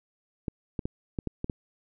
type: clicks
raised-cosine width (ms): 3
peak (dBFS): -17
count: 7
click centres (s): 0.482 / 0.792 / 0.855 / 1.188 / 1.273 / 1.444 / 1.498
effects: none